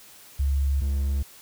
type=tone pair in turn; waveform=sine / triangle; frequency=69.3 / 69.3 Hz; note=C#2 / C#2; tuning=0 / 0 cents; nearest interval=unison; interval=0 cents; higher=neither; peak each=-20 dBFS; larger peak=neither; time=0.39-0.81 / 0.81-1.23 s; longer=neither; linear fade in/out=10 ms; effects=white hiss -49 dBFS RMS until 1.41 s